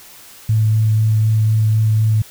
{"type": "tone with vibrato", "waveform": "sine", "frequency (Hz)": 109.2, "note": "A2", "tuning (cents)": -13, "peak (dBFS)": -11, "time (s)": [0.49, 2.22], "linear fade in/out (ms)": 5, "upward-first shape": "sine", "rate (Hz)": 4, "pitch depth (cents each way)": 11, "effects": ["white hiss -41 dBFS RMS until 2.3 s"]}